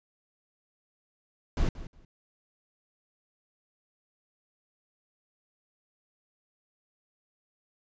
brown noise with echo, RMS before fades -25 dBFS, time 1.57-1.69 s, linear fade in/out 2 ms, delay 180 ms, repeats 2, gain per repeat -15 dB, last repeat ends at 2.05 s, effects resampled to 16000 Hz

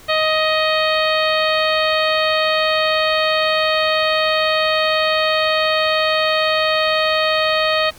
harmonic tone, 626 Hz, D#5, 10 cents sharp, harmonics 1 / 2 / 3 / 4 / 5 / 6 / 7, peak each -18 / -21 / -23 / -24 / -25 / -26 / -26 dBFS, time 0.08-7.91 s, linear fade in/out 20 ms, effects pink hiss -43 dBFS RMS until 7.98 s

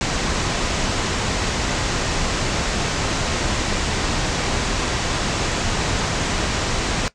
pink low-pass noise, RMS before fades -22 dBFS, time 0.01-7.08 s, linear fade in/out 0 ms, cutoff 7800 Hz, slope 48 dB/octave, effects noise-tail reverb RT60 0.1 s tail -17 dB re dry

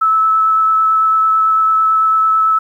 sine tone with vibrato, 1305 Hz, E6, 18 cents flat, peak -9 dBFS, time 0.01-2.59 s, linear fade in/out 10 ms, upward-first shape sine, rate 9 Hz, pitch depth 9 cents each way, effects 8-bit

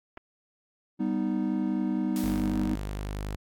clicks, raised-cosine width 0.5 ms, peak -28 dBFS, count 2, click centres 0.173 / 0.176 s
triangle chord, G augmented, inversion none, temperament equal, 196 / 246.9 / 311.1 Hz, G3 / B3 / D#4, 0 / 0 / 0 cents, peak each -28 dBFS, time 0.99-2.76 s, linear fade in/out 20 ms
white noise with exponential decay, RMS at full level -38 dBFS, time 2.16-2.81 s, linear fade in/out 1 ms, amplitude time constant 140 ms
sawtooth tone, 50.6 Hz, G#1, 44 cents flat, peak -28 dBFS, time 2.23-3.36 s, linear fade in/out 10 ms
effects AAC 64 kbps

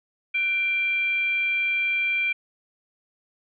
sine tone with frequency modulation, 2364 Hz, D7, 11 cents sharp, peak -21 dBFS, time 0.34-2.33 s, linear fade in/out 10 ms, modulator 864 Hz, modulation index 0.31, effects none

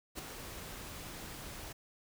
pink noise with ADSR envelope, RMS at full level -39 dBFS, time 0.15-1.73 s, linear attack 40 ms, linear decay 3 ms, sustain -7 dB, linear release 11 ms, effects none

